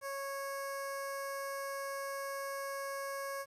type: tone with notch filter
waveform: 15% pulse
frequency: 551 Hz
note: C#5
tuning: 11 cents flat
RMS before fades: -40 dBFS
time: 0.01-3.46 s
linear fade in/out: 50 ms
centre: 3200 Hz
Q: 0.71
effects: resampled to 32000 Hz + 11-bit